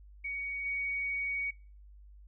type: tone with level steps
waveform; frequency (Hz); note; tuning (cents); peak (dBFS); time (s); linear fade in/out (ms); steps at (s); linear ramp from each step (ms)
sine; 2244; C#7; +21; -34 / -31; 0.24-1.51; 10; 0.65; 10
effects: noise-tail reverb RT60 0.4 s tail -22 dB re dry + added 50 Hz sine -51 dBFS peak until 2.27 s